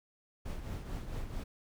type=noise with tremolo; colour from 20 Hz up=brown; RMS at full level=-37 dBFS; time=0.45-1.44 s; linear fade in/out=10 ms; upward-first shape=triangle; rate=4.5 Hz; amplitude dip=60%; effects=none